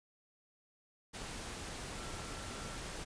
sine tone in noise, 1353 Hz, E6, 45 cents sharp, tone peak -54 dBFS, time 1.96-2.79 s, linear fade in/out 20 ms, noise pink, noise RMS -44 dBFS, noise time 1.13-3.05 s, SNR -13 dB, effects resampled to 22050 Hz

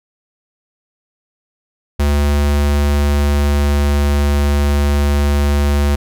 square tone with pitch glide, 72.4 to 71.94 Hz, D2 to D2, -24 to -35 cents, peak -12 dBFS, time 1.99-5.96 s, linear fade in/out 10 ms, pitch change -11 cents, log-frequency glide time 2.32-3.94 s, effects none

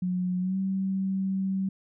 sine tone with pitch glide, 181.5 to 191.85 Hz, F#3 to G3, -33 to -37 cents, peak -25 dBFS, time 0.02-1.69 s, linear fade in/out 5 ms, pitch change +96 cents, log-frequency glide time 0.4-0.57 s, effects none

